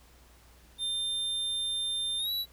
square tone with pitch glide, 3600 to 3926 Hz, A7 to B7, +39 to -11 cents, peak -30 dBFS, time 0.78-2.46 s, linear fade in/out 50 ms, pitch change +150 cents, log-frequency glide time 2.18-2.31 s, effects added 60 Hz sine -57 dBFS peak until 2.52 s + pink hiss -60 dBFS RMS until 2.52 s

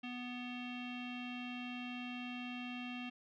square tone with low-pass filter, 246.9 Hz, B3, in tune, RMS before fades -44 dBFS, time 0.03-3.1 s, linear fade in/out 10 ms, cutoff 2900 Hz, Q 8.3, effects none

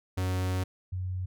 45% pulse / sine tone pair in turn, 92.5 / 92.11 Hz, F#2 / F#2, 0 / -7 cents, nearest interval unison, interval 7 cents, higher first, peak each -27 / -30 dBFS, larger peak first, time 0.17-0.64 / 0.92-1.26 s, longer first, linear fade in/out 10 ms, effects none

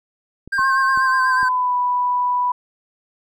clicks, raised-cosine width 3 ms, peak -24 dBFS, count 4, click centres 0.476 / 0.592 / 0.975 / 1.43 s
triangle tone with vibrato, 1568 Hz, G6, in tune, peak -16 dBFS, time 0.52-1.49 s, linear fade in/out 10 ms, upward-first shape sine, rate 8.2 Hz, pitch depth 44 cents each way
sine tone with pitch glide, 1070 to 986.9 Hz, C6 to B5, +38 to -2 cents, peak -16 dBFS, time 0.58-2.52 s, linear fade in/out 5 ms, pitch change -140 cents, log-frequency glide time 0.87-1.75 s
effects none

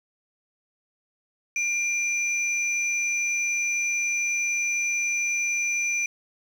sine tone pair together, 2382 / 5971 Hz, D7 / F#8, +24 / +15 cents, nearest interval octave + major third, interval 1591 cents, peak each -24 / -29 dBFS, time 1.56-6.06 s, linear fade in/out 2 ms, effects 8-bit

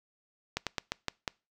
slowing click train, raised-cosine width 0.2 ms, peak -13 dBFS, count 6, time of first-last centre 0.57-1.278 s, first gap 97 ms, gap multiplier 1.19, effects noise-tail reverb RT60 0.3 s tail -25 dB re dry

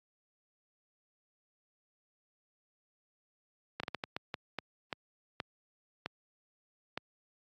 slowing click train, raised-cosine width 0.3 ms, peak -19 dBFS, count 12, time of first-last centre 3.8-6.976 s, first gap 34 ms, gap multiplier 1.39, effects high-pass 100 Hz 12 dB/octave + AAC 48 kbps

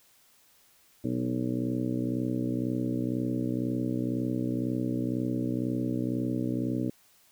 harmonic tone with a mistuned harmonic, 62 Hz, B1, 7 cents sharp, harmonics 2 / 3 / 4 / 5 / 6 / 7 / 8 / 9, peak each -34 / -37 / -31 / -32 / -44 / -40 / -47 / -43 dBFS, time 1.04-6.9 s, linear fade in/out 5 ms, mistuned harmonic 2, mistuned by -34 cents, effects white hiss -62 dBFS RMS until 7.31 s

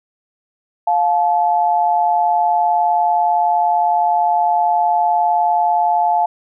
sine tone pair together, 705 / 864.6 Hz, F5 / A5, +16 / -31 cents, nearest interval major third, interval 353 cents, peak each -15 dBFS, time 0.87-6.26 s, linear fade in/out 5 ms, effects none

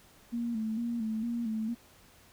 sine tone with vibrato, 227.5 Hz, A#3, 42 cents flat, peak -30 dBFS, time 0.32-1.75 s, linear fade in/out 20 ms, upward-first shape square, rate 2.2 Hz, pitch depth 61 cents each way, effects pink hiss -59 dBFS RMS until 2.32 s

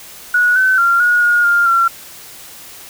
sine tone with pitch steps, 1462 / 1523 / 1384 / 1447 / 1433 / 1403 / 1365 Hz, F#6 / F#6 / F6 / F#6 / F6 / F6 / F6, -21 / +50 / -16 / -39 / +44 / +8 / -40 cents, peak -9 dBFS, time 0.34-1.88 s, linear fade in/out 5 ms, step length 220 ms, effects white hiss -36 dBFS RMS until 2.89 s

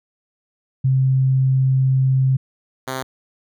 sine / 5% pulse tone pair in turn, 132 / 131.09 Hz, C3 / C3, +16 / +4 cents, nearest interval unison, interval 12 cents, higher first, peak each -13 dBFS, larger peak neither, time 0.84-2.37 / 2.87-3.03 s, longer first, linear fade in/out 10 ms, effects none

